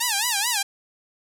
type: tone with vibrato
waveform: 5% pulse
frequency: 885 Hz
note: A5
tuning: 10 cents sharp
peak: -9 dBFS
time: 0-0.63 s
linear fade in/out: 10 ms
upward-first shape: sine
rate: 4.6 Hz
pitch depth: 200 cents each way
effects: none